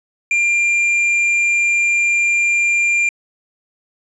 triangle tone with tanh clipping, 2389 Hz, D7, 29 cents sharp, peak -14 dBFS, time 0.31-3.09 s, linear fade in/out 2 ms, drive 10 dB, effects resampled to 22050 Hz

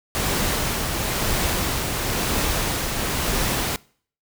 pink noise with tremolo, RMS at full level -22 dBFS, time 0.15-3.76 s, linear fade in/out 0 ms, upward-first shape triangle, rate 0.99 Hz, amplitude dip 35%, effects noise-tail reverb RT60 0.5 s tail -23 dB re dry

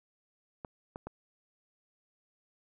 clicks, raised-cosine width 1 ms, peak -26 dBFS, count 3, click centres 0.648 / 0.959 / 1.07 s, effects none

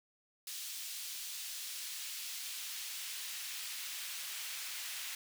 pink noise with high-pass filter sweep, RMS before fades -43 dBFS, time 0.47-5.15 s, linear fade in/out 2 ms, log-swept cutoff 3900 to 2200 Hz, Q 0.87, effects none

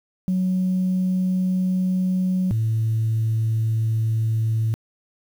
sine tone pair in turn, 185 / 111.55 Hz, F#3 / A2, 0 / +24 cents, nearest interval major sixth, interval 876 cents, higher first, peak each -17 dBFS, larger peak neither, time 0.28-2.51 / 2.51-4.74 s, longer neither, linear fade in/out 0 ms, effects tanh soft clip ceiling -15 dBFS + 8-bit

